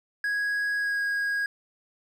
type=tone with pitch glide; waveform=triangle; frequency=1658 to 1641.8 Hz; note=G#6 to G#6; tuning=-3 to -20 cents; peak=-23 dBFS; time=0.24-1.46 s; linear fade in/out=2 ms; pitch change=-17 cents; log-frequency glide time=0.77-1.02 s; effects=none